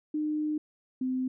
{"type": "tone pair in turn", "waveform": "sine", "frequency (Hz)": [304, 257.4], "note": ["D#4", "C4"], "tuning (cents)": [-40, -28], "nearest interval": "minor third", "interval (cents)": 288, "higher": "first", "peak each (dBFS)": -27, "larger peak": "neither", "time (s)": [[0.14, 0.58], [1.01, 1.28]], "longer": "first", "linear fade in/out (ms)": 5, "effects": []}